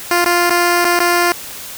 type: tone with dropouts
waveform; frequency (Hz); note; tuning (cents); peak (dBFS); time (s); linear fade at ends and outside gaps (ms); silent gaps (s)
10% pulse; 349.2; F4; 0; -3; 0.11-1.32; 1; 0.245-0.259 / 0.497-0.505 / 0.845-0.851 / 0.991-1.002
effects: white hiss -30 dBFS RMS until 1.77 s

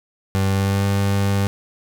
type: tone with pitch glide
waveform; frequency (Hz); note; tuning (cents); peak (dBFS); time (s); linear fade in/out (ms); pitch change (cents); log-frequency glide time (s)
30% pulse; 97 to 99.27; G2 to G2; -18 to +22; -14; 0.35-1.47; 0; +40; 0.48-0.85
effects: none

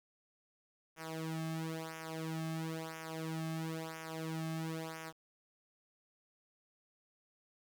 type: tone with flanger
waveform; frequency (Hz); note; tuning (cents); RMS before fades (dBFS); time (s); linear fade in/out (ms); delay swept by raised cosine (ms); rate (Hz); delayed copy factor
sawtooth; 161; E3; -41; -41; 0.96-5.13; 50; 0.23 to 2.13; 0.99; -0.9
effects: 11-bit

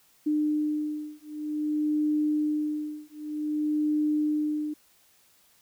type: beating tone pair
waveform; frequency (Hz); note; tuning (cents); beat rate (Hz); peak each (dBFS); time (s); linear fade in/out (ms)
sine; 301.5 / 302.03; D4 / D4; +46 / +49; 0.53; -28; 0.26-4.74; 10
effects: white hiss -62 dBFS RMS until 5.61 s

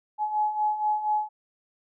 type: beating tone pair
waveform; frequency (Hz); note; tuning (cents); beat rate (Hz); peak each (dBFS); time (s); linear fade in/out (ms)
sine; 845 / 849.2; G#5 / G#5; +30 / +38; 4.2; -30 / -24; 0.18-1.29; 50
effects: none

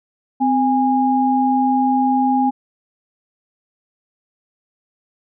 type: tone pair together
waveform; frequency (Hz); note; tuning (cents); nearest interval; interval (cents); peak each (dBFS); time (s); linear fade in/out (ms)
sine; 258.3 / 820.1; C4 / G#5; -22 / -22; octave + minor sixth; 2000; -16 / -16; 0.4-2.51; 20
effects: none

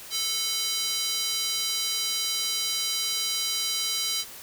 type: tone with high-pass filter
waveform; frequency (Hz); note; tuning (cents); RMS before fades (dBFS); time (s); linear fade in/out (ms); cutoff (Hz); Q
square; 440; A4; 0; -28; 0.1-4.25; 50; 4100; 2
effects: white hiss -43 dBFS RMS until 4.42 s

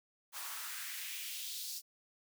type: noise with high-pass filter sweep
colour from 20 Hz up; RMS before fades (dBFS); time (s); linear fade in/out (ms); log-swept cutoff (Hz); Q
white; -43; 0.32-1.82; 50; 900 to 5100; 2.1
effects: none

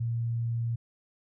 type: tone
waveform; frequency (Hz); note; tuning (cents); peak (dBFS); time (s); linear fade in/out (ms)
sine; 116.54; A#2; 0; -27; 0-0.76; 10
effects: none

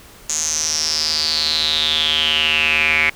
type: tone with band-pass filter sweep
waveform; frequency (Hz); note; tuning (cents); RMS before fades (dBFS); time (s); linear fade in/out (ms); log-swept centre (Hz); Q
square; 77.78; D#2; 0; -18; 0.29-3.1; 5; 6800 to 2200; 8.9
effects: pink hiss -43 dBFS RMS until 3.15 s

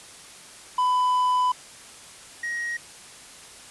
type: tone pair in turn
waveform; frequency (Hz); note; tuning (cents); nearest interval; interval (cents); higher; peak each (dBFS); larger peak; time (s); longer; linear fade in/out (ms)
triangle; 1000 / 1887.7; B5 / A#6; +21 / +21; major seventh; 1100; second; -17 / -25; first; 0.78-1.52 / 2.43-2.77; first; 5
effects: white hiss -45 dBFS RMS until 3.7 s + resampled to 24000 Hz

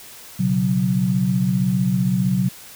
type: chord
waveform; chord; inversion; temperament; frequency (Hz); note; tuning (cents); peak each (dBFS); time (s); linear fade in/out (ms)
sine; B suspended second; none; just; 123.47 / 138.9 / 185.21; B2 / C#3 / F#3; 0 / +4 / +2; -23 / -23 / -18; 0.39-2.49; 10
effects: white hiss -41 dBFS RMS until 2.75 s

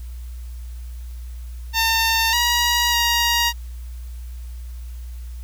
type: tone with pitch steps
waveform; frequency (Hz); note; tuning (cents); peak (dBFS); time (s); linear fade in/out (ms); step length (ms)
10% pulse; 905 / 957 / 945; A5 / A#5 / A#5; +48 / +45 / +23; -8; 1.73-3.53; 50; 600
effects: added 60 Hz sine -30 dBFS peak until 5.43 s + white hiss -52 dBFS RMS until 5.43 s

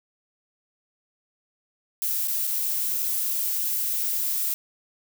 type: noise with dropouts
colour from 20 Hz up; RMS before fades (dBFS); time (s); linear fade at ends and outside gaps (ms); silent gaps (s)
violet; -26; 2.02-4.54; 0; 2.274-2.282 / 2.469-2.474 / 3.022-3.026
effects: none

